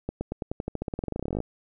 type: accelerating click train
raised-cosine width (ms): 2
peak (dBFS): -16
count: 26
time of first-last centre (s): 0.09-1.403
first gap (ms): 120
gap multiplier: 0.92
effects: none